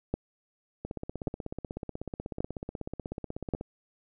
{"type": "two click trains", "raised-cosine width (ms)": 2, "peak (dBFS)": [-22, -15], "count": [46, 4], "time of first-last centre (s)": [[0.85, 3.611], [0.14, 3.538]], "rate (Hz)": [16.3, 0.883], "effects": []}